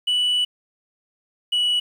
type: tone pair in turn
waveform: sine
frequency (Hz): 2960 / 2941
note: F#7 / F#7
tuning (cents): 0 / -11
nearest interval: unison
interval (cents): 11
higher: first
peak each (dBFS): -15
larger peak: neither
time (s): 0.07-0.45 / 1.52-1.8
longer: first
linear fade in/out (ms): 10
effects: tanh soft clip ceiling -16 dBFS + 8-bit